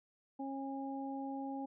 harmonic tone, 272.2 Hz, C#4, 31 cents flat, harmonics 1 / 2 / 3, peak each -40 / -49 / -44 dBFS, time 0.39-1.66 s, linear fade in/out 10 ms, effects none

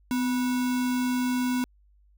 sine tone with sample-and-hold, 251.9 Hz, B3, 34 cents sharp, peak -23 dBFS, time 0.11-1.64 s, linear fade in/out 0 ms, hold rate 1225 Hz, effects added 50 Hz sine -57 dBFS peak until 2.17 s

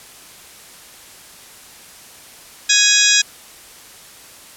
harmonic tone with a mistuned harmonic, 830.6 Hz, G#5, in tune, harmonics 2 / 3 / 4 / 5 / 6 / 7 / 8 / 9, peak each -19 / -19 / -19 / -19 / -19 / -19 / -19 / -19 dBFS, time 2.69-3.22 s, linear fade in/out 10 ms, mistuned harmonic 5, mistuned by -120 cents, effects white hiss -41 dBFS RMS until 4.56 s + low-pass 12000 Hz 12 dB/octave

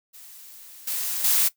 blue noise with level steps, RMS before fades -45 / -28 / -20 dBFS, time 0.13-1.49 s, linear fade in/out 20 ms, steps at 0.87 / 1.24 s, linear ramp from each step 5 ms, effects noise-tail reverb RT60 0.1 s tail -17 dB re dry

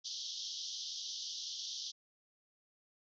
white band-pass noise, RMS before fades -43 dBFS, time 0.04-1.92 s, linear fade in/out 20 ms, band 3100 to 6100 Hz, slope 96 dB/octave, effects none

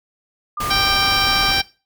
sine tone, 1200 Hz, D6, 37 cents sharp, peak -23 dBFS, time 0.57-1.51 s, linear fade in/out 5 ms
pink noise, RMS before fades -26 dBFS, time 0.6-1.61 s, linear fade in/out 5 ms
harmonic tone, 784 Hz, G5, in tune, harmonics 1 / 2 / 3 / 4 / 5 / 6 / 7, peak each -24 / -24 / -24 / -24 / -24 / -24 / -24 dBFS, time 0.7-1.62 s, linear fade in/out 10 ms
effects noise-tail reverb RT60 0.3 s tail -19 dB re dry

